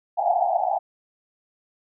white band-pass noise, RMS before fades -22 dBFS, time 0.17-0.79 s, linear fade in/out 20 ms, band 670 to 820 Hz, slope 96 dB/octave, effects none

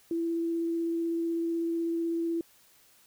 sine tone with vibrato, 334 Hz, E4, 23 cents sharp, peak -27 dBFS, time 0.11-2.41 s, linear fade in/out 2 ms, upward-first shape sine, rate 16 Hz, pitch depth 8 cents each way, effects white hiss -61 dBFS RMS until 3.06 s

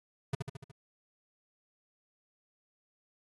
square tone with echo, 136 Hz, C#3, 33 cents flat, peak -29 dBFS, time 0.33-0.35 s, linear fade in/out 5 ms, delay 73 ms, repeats 5, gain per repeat -4 dB, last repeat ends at 0.715 s, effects AAC 32 kbps

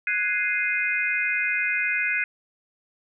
sine chord, Ab dominant seventh, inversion third, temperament equal, 1480 / 1661.2 / 2093 / 2489 Hz, Gb6 / Ab6 / C7 / Eb7, 0 / 0 / 0 / 0 cents, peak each -29 / -30 / -26 / -26 dBFS, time 0.07-2.24 s, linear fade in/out 2 ms, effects none

